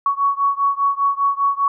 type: beating tone pair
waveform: sine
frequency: 1116 / 1121 Hz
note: C#6 / C#6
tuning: +11 / +19 cents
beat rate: 5 Hz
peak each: -18 / -19 dBFS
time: 0.06-1.68 s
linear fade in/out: 2 ms
effects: none